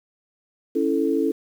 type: chord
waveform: sine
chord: A major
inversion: first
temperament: equal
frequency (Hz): 277.2 / 329.6 / 440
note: C#4 / E4 / A4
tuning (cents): 0 / 0 / 0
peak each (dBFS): -23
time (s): 0.75-1.32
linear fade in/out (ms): 10
effects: 8-bit